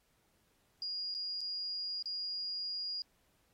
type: tone with dropouts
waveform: sine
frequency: 4856 Hz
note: D#8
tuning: 43 cents flat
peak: -36 dBFS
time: 0.82-3.02 s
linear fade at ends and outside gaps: 1 ms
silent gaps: 1.142-1.148 / 1.408-1.413 / 2.025-2.057 s
effects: pink hiss -74 dBFS RMS until 3.53 s + AAC 48 kbps